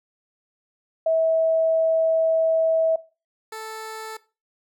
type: tone pair in turn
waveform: sine / 15% pulse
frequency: 648 / 439.8 Hz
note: E5 / A4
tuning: -30 / -1 cents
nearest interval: perfect fifth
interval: 671 cents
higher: first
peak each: -17 / -26 dBFS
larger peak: first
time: 1.06-2.96 / 3.52-4.17 s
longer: first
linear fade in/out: 5 ms
effects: noise-tail reverb RT60 0.3 s tail -18 dB re dry